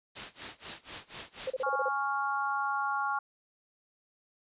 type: noise with tremolo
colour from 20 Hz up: white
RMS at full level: -37 dBFS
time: 0.15-1.64 s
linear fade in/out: 20 ms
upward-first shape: sine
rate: 4.1 Hz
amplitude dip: 95%
type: tone bursts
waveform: sine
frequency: 521 Hz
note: C5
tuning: 7 cents flat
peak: -29 dBFS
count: 7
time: 1.47-1.886 s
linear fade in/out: 5 ms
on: 32 ms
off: 32 ms
type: chord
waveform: sine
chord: Db major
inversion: second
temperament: equal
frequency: 830.6 / 1108.7 / 1396.9 Hz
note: Ab5 / Db6 / F6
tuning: 0 / 0 / 0 cents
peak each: -33 dBFS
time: 1.63-3.19 s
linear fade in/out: 5 ms
effects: resampled to 8000 Hz